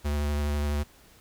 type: tone with vibrato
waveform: square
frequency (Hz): 73.3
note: D2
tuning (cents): -3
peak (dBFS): -26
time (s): 0.04-0.84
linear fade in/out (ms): 20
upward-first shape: sine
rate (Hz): 12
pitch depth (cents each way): 17
effects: pink hiss -56 dBFS RMS until 1.2 s